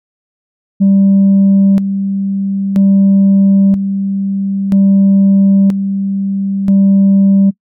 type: tone with tremolo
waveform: sine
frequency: 196 Hz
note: G3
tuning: in tune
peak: -3 dBFS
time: 0.8-7.51 s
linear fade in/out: 20 ms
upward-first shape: square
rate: 0.51 Hz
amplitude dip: 65%
effects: noise-tail reverb RT60 0.1 s tail -24 dB re dry + tanh soft clip ceiling -3 dBFS